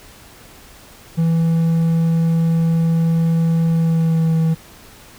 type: tone with pitch glide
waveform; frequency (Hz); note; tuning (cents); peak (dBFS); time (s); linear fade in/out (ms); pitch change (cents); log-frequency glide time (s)
triangle; 164.81 to 161.79; E3 to E3; 0 to -32; -11; 1.17-4.55; 20; -32; 3.71-4.38
effects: pink hiss -43 dBFS RMS until 5.18 s